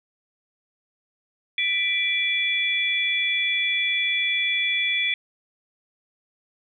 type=tone cluster; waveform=sine; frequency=1982 / 2353 / 3412 Hz; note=B6 / D7 / G#7; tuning=+6 / +3 / +46 cents; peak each=-29 / -23 / -25 dBFS; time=1.58-5.14 s; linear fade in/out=2 ms; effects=none